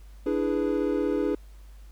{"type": "chord", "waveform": "triangle", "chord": "E dominant seventh", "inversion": "third", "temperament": "equal", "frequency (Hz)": [293.7, 329.6, 415.3, 493.9], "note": ["D4", "E4", "G#4", "B4"], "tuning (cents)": [0, 0, 0, 0], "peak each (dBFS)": [-26, -28, -26, -29], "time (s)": [0.26, 1.35], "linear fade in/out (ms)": 5, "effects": ["added 50 Hz sine -44 dBFS peak until 1.91 s", "pink hiss -61 dBFS RMS until 1.91 s"]}